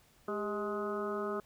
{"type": "harmonic tone with a mistuned harmonic", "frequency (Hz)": 210, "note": "G#3", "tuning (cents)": 19, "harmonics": [1, 2, 3, 4, 5, 6, 7], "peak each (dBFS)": [-41, -36, -42, -50, -46, -40, -49], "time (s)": [0.28, 1.4], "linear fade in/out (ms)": 2, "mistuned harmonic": 2, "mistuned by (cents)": -68, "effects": ["pink hiss -65 dBFS RMS until 1.45 s"]}